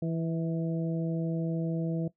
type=harmonic tone with a mistuned harmonic; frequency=164.81 Hz; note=E3; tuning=in tune; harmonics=1 / 2 / 3 / 4; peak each=-29 / -35 / -39 / -41 dBFS; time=0.02-2.08 s; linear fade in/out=5 ms; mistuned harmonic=4; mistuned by=-20 cents; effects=noise-tail reverb RT60 0.1 s tail -17 dB re dry